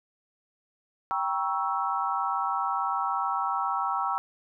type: chord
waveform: sine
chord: G diminished seventh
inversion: none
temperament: equal with one note detuned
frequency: 784 / 950.8 / 1108.7 / 1318.5 Hz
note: G5 / Bb5 / Db6 / Fb6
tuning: 0 / +34 / 0 / 0 cents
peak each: -31 / -31 / -32 / -30 dBFS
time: 1.11-4.18 s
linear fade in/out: 0 ms
effects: none